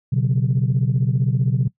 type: chord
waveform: sine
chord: B suspended second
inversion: none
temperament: just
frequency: 123.47 / 138.9 / 185.21 Hz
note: B2 / C#3 / F#3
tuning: 0 / +4 / +2 cents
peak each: -18 / -18 / -24 dBFS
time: 0.12-1.68 s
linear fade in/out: 10 ms
effects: noise-tail reverb RT60 0.1 s tail -20 dB re dry + tanh soft clip ceiling -10 dBFS